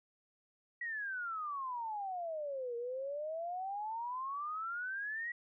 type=exponential two-way sweep; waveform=sine; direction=down then up; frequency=1939 to 466.2 to 1939 Hz; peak=-37 dBFS; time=0.81-5.32 s; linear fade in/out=5 ms; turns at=2.76 s; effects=none